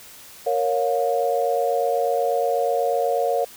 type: chord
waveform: sine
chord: Bb minor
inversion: none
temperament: equal with one note detuned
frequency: 466.2 / 554.4 / 709.8 Hz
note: Bb4 / Db5 / F5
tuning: 0 / 0 / +28 cents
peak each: -23 dBFS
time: 0.46-3.45 s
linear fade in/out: 10 ms
effects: white hiss -44 dBFS RMS until 3.56 s